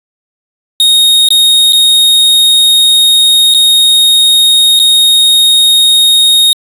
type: tone with dropouts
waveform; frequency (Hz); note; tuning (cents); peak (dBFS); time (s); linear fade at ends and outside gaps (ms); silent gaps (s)
45% pulse; 3729; A#7; 0; -4; 0.8-6.53; 1; 1.287-1.305 / 1.724-1.731 / 3.54-3.546 / 4.792-4.798
effects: resampled to 32000 Hz